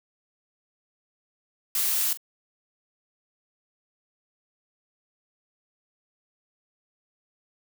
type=noise with echo; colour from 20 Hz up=blue; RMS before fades=-25 dBFS; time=1.75-2.13 s; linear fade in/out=2 ms; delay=43 ms; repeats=1; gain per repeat=-15 dB; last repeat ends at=2.173 s; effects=none